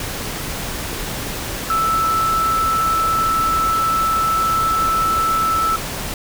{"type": "tone in noise", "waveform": "sine", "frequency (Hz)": 1318.5, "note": "E6", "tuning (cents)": 0, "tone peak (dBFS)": -15, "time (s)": [1.7, 5.76], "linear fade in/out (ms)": 2, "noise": "pink", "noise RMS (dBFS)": -26, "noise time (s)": [0, 6.14], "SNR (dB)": 8, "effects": []}